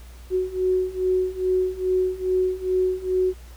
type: beating tone pair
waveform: sine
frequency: 369 / 371.4 Hz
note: F#4 / F#4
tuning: -5 / +7 cents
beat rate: 2.4 Hz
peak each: -24 / -22 dBFS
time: 0.3-3.34 s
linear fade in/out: 50 ms
effects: added 60 Hz sine -40 dBFS peak until 3.56 s + pink hiss -51 dBFS RMS until 3.56 s